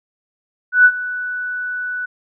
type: tone with ADSR envelope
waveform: sine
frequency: 1485 Hz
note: F#6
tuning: 6 cents sharp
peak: -4 dBFS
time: 0.72-2.06 s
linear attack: 130 ms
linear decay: 59 ms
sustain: -17 dB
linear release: 11 ms
effects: none